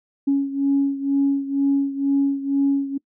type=beating tone pair; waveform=sine; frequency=277.2 / 279.3 Hz; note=C#4 / C#4; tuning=0 / +13 cents; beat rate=2.1 Hz; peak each=-18 / -22 dBFS; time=0.27-2.98 s; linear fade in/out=10 ms; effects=noise-tail reverb RT60 0.1 s tail -23 dB re dry + tanh soft clip ceiling -10 dBFS